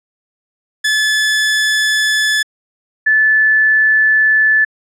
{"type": "tone pair in turn", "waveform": ["sawtooth", "sine"], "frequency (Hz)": [1728, 1741], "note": ["A6", "A6"], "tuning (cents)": [-32, -19], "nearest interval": "unison", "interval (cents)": 13, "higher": "second", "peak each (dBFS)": -8, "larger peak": "neither", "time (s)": [[0.84, 2.43], [3.06, 4.65]], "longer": "neither", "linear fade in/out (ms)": 10, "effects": ["low-pass 9000 Hz 12 dB/octave"]}